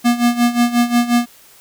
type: tone with tremolo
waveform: square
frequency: 239.5 Hz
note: A#3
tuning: 47 cents sharp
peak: -10 dBFS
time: 0.04-1.26 s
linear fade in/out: 20 ms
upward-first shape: sine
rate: 5.6 Hz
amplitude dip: 80%
effects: white hiss -46 dBFS RMS until 1.6 s

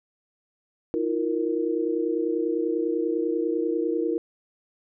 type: chord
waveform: sine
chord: Eb suspended second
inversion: none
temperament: equal with one note detuned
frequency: 319.1 / 349.2 / 466.2 Hz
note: Eb4 / F4 / Bb4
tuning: +44 / 0 / 0 cents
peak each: -27 dBFS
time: 0.94-4.18 s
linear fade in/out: 0 ms
effects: none

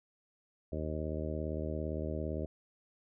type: harmonic tone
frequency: 77.6 Hz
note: D#2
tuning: 4 cents flat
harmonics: 1 / 2 / 3 / 4 / 5 / 6 / 7 / 8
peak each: -38 / -42 / -43 / -43 / -43 / -47 / -44 / -44 dBFS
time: 0.72-2.46 s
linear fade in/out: 5 ms
effects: none

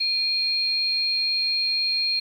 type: tone pair together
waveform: sine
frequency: 2430 / 4226 Hz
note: D#7 / C8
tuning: -42 / +16 cents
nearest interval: minor seventh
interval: 958 cents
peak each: -31 / -21 dBFS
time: 0-2.2 s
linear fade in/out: 10 ms
effects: 9-bit

